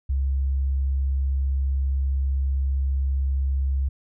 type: tone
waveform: sine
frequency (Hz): 67.6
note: C#2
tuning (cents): -43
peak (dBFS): -20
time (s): 0.09-3.89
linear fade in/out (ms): 10
effects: none